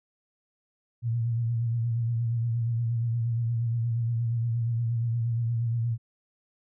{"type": "tone with vibrato", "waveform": "sine", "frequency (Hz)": 116.54, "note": "A#2", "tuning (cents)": 0, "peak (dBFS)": -24, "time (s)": [1.02, 5.98], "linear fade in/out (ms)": 50, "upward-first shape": "triangle", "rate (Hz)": 8.5, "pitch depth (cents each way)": 57, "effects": []}